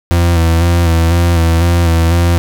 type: tone with vibrato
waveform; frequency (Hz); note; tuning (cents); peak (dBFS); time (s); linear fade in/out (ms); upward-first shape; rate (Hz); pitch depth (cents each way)
40% pulse; 84.3; E2; +39; -7; 0.11-2.38; 0; square; 2; 32
effects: 8-bit